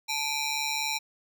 15% pulse ring-modulated tone, 1600 Hz, G6, 35 cents sharp, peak -18 dBFS, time 0.08-0.99 s, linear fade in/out 20 ms, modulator 728 Hz, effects none

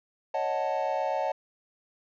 triangle chord, D# half-diminished seventh, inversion third, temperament equal, 554.4 / 622.3 / 740 / 880 Hz, C#5 / D#5 / F#5 / A5, 0 / 0 / 0 / 0 cents, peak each -30 dBFS, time 0.34-1.32 s, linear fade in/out 5 ms, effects resampled to 16000 Hz

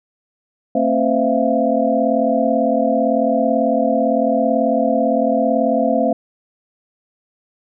sine tone cluster, 227.9 / 268.8 / 514 / 652 / 690 Hz, A#3 / C4 / C5 / E5 / F5, -39 / +47 / -31 / -19 / -21 cents, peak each -20 dBFS, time 0.75-6.13 s, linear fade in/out 5 ms, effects none

